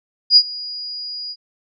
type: tone with ADSR envelope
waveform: sine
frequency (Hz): 4887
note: D#8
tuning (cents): -32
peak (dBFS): -4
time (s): 0.3-1.36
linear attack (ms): 64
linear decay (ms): 60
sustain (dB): -22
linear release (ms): 50
effects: none